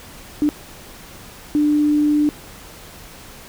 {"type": "tone bursts at uneven times", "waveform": "sine", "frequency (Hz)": 297.2, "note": "D4", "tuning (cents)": 21, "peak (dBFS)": -13, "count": 2, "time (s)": [[0.42, 0.49], [1.55, 2.29]], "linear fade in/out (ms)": 0, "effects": ["pink hiss -40 dBFS RMS until 3.48 s"]}